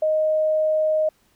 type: tone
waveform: sine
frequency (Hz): 622.3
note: D#5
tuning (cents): 0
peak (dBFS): -17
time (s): 0.02-1.09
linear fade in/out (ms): 5
effects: pink hiss -62 dBFS RMS until 1.35 s